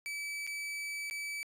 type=tone with dropouts; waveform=40% pulse; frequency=2300 Hz; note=D7; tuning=37 cents flat; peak=-36 dBFS; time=0.06-1.43 s; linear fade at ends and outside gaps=0 ms; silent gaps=0.467-0.474 / 1.099-1.11 s; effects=resampled to 32000 Hz